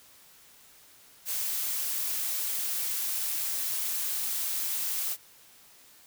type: noise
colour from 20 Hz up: blue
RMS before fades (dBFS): -31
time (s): 1.25-5.17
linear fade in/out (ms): 50
effects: white hiss -56 dBFS RMS until 6.06 s